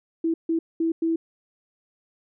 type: tone bursts at uneven times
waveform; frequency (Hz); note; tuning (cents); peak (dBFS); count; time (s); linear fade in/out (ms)
sine; 328.3; E4; -7; -20; 4; 0.24-0.34 / 0.49-0.59 / 0.8-0.92 / 1.02-1.16; 5
effects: none